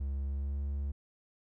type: tone with pitch glide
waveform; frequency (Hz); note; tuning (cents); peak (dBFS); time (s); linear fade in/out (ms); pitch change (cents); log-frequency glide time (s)
triangle; 68.8 to 70.41; C#2 to C#2; -12 to +28; -30; 0-0.92; 10; +40; 0.21-0.61
effects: none